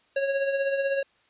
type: tone with tremolo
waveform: square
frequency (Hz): 550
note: C#5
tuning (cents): -14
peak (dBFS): -22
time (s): 0.16-1.03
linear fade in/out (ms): 5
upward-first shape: triangle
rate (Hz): 16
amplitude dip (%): 55
effects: white hiss -64 dBFS RMS until 1.29 s + resampled to 8000 Hz